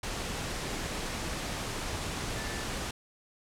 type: tone in noise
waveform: sine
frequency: 1754 Hz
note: A6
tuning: 6 cents flat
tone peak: -43 dBFS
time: 2.36-2.64 s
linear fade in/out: 5 ms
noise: pink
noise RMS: -35 dBFS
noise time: 0.03-2.91 s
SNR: -11 dB
effects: low-pass 9000 Hz 12 dB/octave